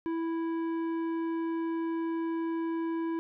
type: tone with tanh clipping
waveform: sine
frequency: 329.6 Hz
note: E4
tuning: in tune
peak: -31 dBFS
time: 0.06-3.19 s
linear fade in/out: 0 ms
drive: 11 dB
effects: none